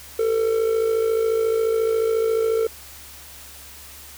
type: tone with amplitude modulation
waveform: triangle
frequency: 449 Hz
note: A4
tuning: 35 cents sharp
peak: -13 dBFS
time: 0.19-2.67 s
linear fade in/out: 5 ms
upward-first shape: sine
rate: 54.2 Hz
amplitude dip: 60%
effects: added 71 Hz sine -48 dBFS peak until 4.17 s + white hiss -42 dBFS RMS until 4.17 s